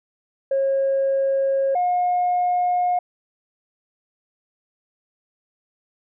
sine tone pair in turn, 543 / 716.9 Hz, C#5 / F5, -36 / +45 cents, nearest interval perfect fourth, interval 481 cents, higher second, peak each -16 dBFS, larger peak neither, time 0.51-1.75 / 1.75-2.99 s, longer neither, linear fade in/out 5 ms, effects tanh soft clip ceiling -14 dBFS

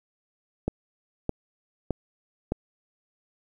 click train, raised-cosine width 2 ms, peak -12 dBFS, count 4, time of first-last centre 0.68-2.52 s, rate 1.63 Hz, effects 9-bit

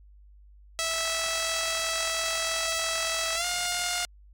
5% pulse tone with pitch glide, 655 to 710.2 Hz, E5 to F5, -11 to +29 cents, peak -15 dBFS, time 0.79-4.05 s, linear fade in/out 0 ms, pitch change +140 cents, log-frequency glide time 3.35-3.45 s, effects added 50 Hz sine -50 dBFS peak until 4.33 s + AAC 64 kbps

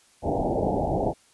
white low-pass noise, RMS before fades -25 dBFS, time 0.22-1.14 s, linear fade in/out 50 ms, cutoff 840 Hz, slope 96 dB/octave, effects white hiss -59 dBFS RMS until 1.33 s + resampled to 24000 Hz

